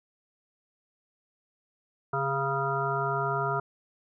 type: harmonic tone with a mistuned harmonic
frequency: 138 Hz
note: C#3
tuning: 7 cents flat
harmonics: 1 / 3 / 5 / 7 / 9 / 10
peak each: -33 / -33 / -33 / -33 / -33 / -33 dBFS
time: 2.13-3.6 s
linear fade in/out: 5 ms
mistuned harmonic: 3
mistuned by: -28 cents
effects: none